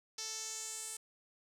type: tone with band-pass filter sweep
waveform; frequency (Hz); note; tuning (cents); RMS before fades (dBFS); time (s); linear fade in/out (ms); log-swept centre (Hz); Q
sawtooth; 440.8; A4; +3; -43; 0.18-0.97; 5; 5600 to 8600; 3.6
effects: none